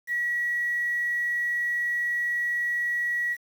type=tone with quantisation; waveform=sine; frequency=1924 Hz; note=B6; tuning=46 cents flat; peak=-24 dBFS; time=0.07-3.37 s; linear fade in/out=50 ms; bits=8; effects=none